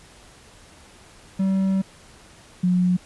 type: tone pair in turn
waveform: triangle / sine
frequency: 192 / 180.24 Hz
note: G3 / F#3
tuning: -36 / -45 cents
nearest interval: minor second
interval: 109 cents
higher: first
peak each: -16 dBFS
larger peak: neither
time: 1.39-1.82 / 2.63-2.97 s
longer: first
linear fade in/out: 10 ms
effects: pink hiss -49 dBFS RMS until 3.05 s + resampled to 24000 Hz